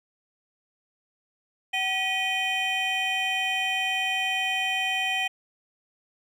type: tone cluster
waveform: triangle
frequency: 758 / 1932 / 2473 / 3099 Hz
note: F#5 / B6 / D#7 / G7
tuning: +42 / -39 / -11 / -21 cents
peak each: -29 / -30 / -26 / -29 dBFS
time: 1.73-5.28 s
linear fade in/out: 10 ms
effects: none